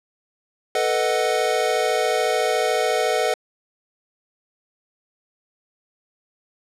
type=chord; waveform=square; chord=B dominant seventh; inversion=third; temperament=equal; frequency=440 / 493.9 / 622.3 / 740 Hz; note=A4 / B4 / D#5 / F#5; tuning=0 / 0 / 0 / 0 cents; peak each=-25 dBFS; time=0.75-3.34 s; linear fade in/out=2 ms; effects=low-pass 10000 Hz 12 dB/octave